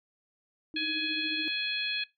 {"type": "tone with tremolo", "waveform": "sine", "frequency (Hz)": 311.1, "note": "D#4", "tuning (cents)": 0, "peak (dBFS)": -34, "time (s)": [0.74, 1.48], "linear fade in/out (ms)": 0, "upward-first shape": "triangle", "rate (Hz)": 14, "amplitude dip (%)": 75}
{"type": "harmonic tone", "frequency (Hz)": 839, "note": "G#5", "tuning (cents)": 17, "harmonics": [2, 3, 4, 5], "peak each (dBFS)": [-37, -33, -34, -35], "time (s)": [0.76, 2.04], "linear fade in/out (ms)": 5}
{"effects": ["noise-tail reverb RT60 0.2 s tail -21 dB re dry"]}